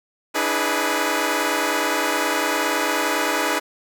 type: chord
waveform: 10% pulse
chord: E dominant seventh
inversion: third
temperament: equal with one note detuned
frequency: 293.7 / 323.4 / 415.3 / 493.9 Hz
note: D4 / E4 / G#4 / B4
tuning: 0 / -33 / 0 / 0 cents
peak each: -17 dBFS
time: 0.34-3.6 s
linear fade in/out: 20 ms
effects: none